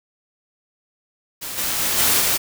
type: noise with level steps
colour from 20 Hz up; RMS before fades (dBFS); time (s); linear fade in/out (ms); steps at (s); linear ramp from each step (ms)
white; -30 / -23 / -21 / -17 / -19; 1.41-2.38; 20; 1.57 / 1.78 / 1.97 / 2.19; 20
effects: none